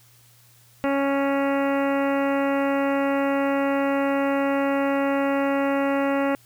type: harmonic tone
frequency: 277.2 Hz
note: C#4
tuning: in tune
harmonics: 1 / 2 / 3 / 4 / 5 / 6 / 7 / 8 / 9 / 10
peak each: -23 / -24 / -30 / -33 / -33 / -39 / -35 / -41 / -41 / -41 dBFS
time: 0.84-6.35 s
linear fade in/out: 0 ms
effects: added 119 Hz sine -56 dBFS peak until 6.45 s + white hiss -56 dBFS RMS until 6.45 s